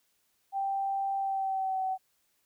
sine tone with pitch glide, 784 to 757.3 Hz, G5 to F#5, 0 to +40 cents, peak -28 dBFS, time 0.52-1.98 s, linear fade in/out 50 ms, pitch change -60 cents, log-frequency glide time 1.17-1.82 s, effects white hiss -73 dBFS RMS until 2.45 s

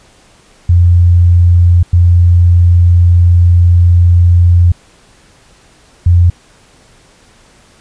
sine tone bursts at uneven times, 87.31 Hz, F2, in tune, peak -3 dBFS, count 3, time 0.69-1.83 / 1.93-4.72 / 6.06-6.3 s, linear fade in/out 5 ms, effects pink hiss -45 dBFS RMS until 7.8 s + resampled to 22050 Hz

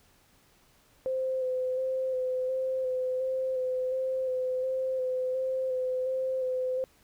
sine tone with vibrato, 516 Hz, C5, 24 cents flat, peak -27 dBFS, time 1.06-6.84 s, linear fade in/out 0 ms, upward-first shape square, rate 1.4 Hz, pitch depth 17 cents each way, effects pink hiss -63 dBFS RMS until 7.03 s

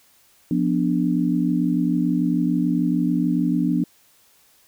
sine chord, B diminished, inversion second, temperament equal with one note detuned, 175.52 / 246.9 / 293.7 Hz, F3 / B3 / D4, +9 / 0 / 0 cents, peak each -22 dBFS, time 0.51-3.84 s, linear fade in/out 2 ms, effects white hiss -57 dBFS RMS until 4.67 s

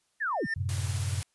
sine linear sweep, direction down, 1864.7 to 65.41 Hz, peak -27 dBFS, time 0.2-0.47 s, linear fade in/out 20 ms
triangle tone with exponential growth, 1801 Hz, A6, 40 cents sharp, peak -23 dBFS, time 0.27-0.54 s, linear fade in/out 5 ms, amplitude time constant 57 ms
sine chord, F# diminished, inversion none, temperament equal, 92.5 / 110 / 130.81 Hz, F#2 / A2 / C3, 0 / 0 / 0 cents, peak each -30 / -35 / -35 dBFS, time 0.56-1.22 s, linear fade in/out 10 ms
white noise, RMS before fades -39 dBFS, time 0.69-1.23 s, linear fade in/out 0 ms
effects white hiss -73 dBFS RMS until 1.34 s + resampled to 24000 Hz

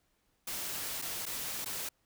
white noise with dropouts, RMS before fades -38 dBFS, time 0.47-1.89 s, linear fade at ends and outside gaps 5 ms, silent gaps 1.017-1.021 / 1.256-1.263 / 1.647-1.658 s, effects pink hiss -75 dBFS RMS until 2.05 s

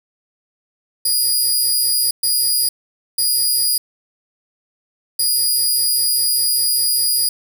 15% pulse tone bursts at uneven times, 4885 Hz, D#8, 33 cents flat, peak -8 dBFS, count 4, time 1.05-2.11 / 2.23-2.69 / 3.18-3.78 / 5.19-7.29 s, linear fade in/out 5 ms, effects none

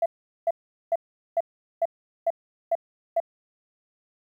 sine tone bursts, 670 Hz, E5, 28 cents sharp, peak -18 dBFS, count 8, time 0.02-3.202 s, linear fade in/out 5 ms, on 39 ms, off 410 ms, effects tanh soft clip ceiling -14 dBFS + 10-bit

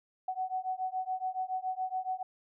sine beating tone pair, 744 / 751.1 Hz, F#5 / F#5, +9 / +26 cents, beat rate 7.1 Hz, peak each -35 / -35 dBFS, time 0.28-2.23 s, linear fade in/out 5 ms, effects none

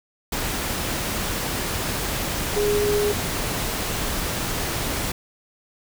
sine tone in noise, 413.9 Hz, G#4, 6 cents flat, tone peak -19 dBFS, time 2.56-3.12 s, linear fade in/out 5 ms, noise pink, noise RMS -26 dBFS, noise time 0.32-5.12 s, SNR +4 dB, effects none

